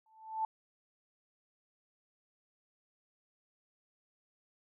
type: tone with exponential growth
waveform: sine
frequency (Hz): 880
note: A5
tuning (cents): 0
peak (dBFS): -28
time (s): 0.06-0.45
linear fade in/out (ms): 2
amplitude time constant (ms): 83
effects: none